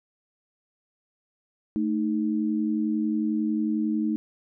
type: tone pair together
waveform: sine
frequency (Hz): 220 / 311.1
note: A3 / D#4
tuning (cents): 0 / 0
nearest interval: tritone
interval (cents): 600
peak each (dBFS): -25 / -26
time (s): 1.76-4.16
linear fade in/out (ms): 0
effects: none